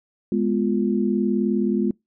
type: chord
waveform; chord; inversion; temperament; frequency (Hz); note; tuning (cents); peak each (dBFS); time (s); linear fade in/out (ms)
sine; F diminished; first; equal with one note detuned; 207.7 / 246.9 / 350.4; Ab3 / Cb4 / F4; 0 / 0 / +6; -21 / -24 / -24; 0.32-1.91; 2
effects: noise-tail reverb RT60 0.2 s tail -26 dB re dry